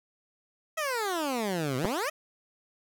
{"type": "exponential two-way sweep", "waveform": "15% pulse", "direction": "down then up", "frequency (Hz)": [655, 123.47, 655], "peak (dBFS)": -22, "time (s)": [0.77, 2.1], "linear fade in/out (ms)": 10, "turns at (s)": 1.77}
{"type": "clicks", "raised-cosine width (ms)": 1, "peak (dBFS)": -14, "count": 2, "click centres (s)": [1.846, 1.854]}
{"effects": []}